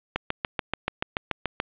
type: click train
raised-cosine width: 0.3 ms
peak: -8 dBFS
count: 11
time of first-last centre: 0.16-1.601 s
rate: 6.94 Hz
effects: resampled to 8000 Hz + 7-bit